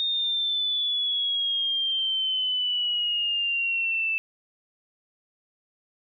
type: exponential sweep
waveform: sine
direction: down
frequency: 3683 to 2637 Hz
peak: -23 dBFS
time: 0-4.18 s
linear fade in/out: 0 ms
effects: none